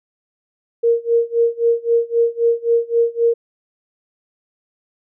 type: tone with tremolo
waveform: sine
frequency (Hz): 466.2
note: A#4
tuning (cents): 0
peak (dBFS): -10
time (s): 0.83-3.34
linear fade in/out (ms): 10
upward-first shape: sine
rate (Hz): 3.8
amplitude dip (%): 95
effects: none